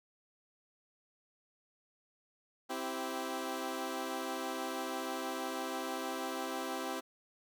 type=chord; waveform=15% pulse; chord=C major; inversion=none; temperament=equal with one note detuned; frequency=261.6 / 329.6 / 389.3 Hz; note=C4 / E4 / G4; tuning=0 / 0 / -12 cents; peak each=-34 / -35 / -35 dBFS; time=2.69-7.01 s; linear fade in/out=20 ms; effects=none